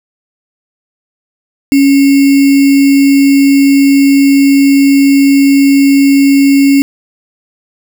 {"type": "tone with sample-and-hold", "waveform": "sine", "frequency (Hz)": 277.2, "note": "C#4", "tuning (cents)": 0, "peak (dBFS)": -3, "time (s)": [1.72, 6.82], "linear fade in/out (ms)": 0, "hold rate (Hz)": 2450, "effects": []}